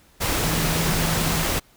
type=tone in noise; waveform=sine; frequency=162 Hz; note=E3; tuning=30 cents flat; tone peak=-25 dBFS; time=0.44-1.44 s; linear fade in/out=20 ms; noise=pink; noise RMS=-23 dBFS; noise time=0.2-1.6 s; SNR=-5 dB; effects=pink hiss -56 dBFS RMS until 1.76 s